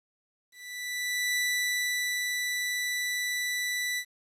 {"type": "tone with ADSR envelope", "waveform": "sawtooth", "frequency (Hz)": 1975.5, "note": "B6", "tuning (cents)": 0, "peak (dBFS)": -22, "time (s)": [0.51, 4.05], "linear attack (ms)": 850, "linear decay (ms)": 880, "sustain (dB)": -3, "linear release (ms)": 71, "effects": ["resampled to 32000 Hz", "10-bit"]}